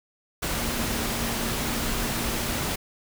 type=tone in noise; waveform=sine; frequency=232.8 Hz; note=A#3; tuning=2 cents flat; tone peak=-34 dBFS; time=0.55-2.58 s; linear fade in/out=10 ms; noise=pink; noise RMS=-28 dBFS; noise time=0.42-2.76 s; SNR=-9 dB; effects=none